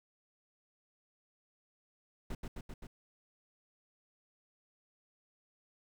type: noise with echo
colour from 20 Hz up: brown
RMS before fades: -39 dBFS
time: 2.3-2.35 s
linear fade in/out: 5 ms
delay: 130 ms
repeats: 4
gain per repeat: -2 dB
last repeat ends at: 2.87 s
effects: none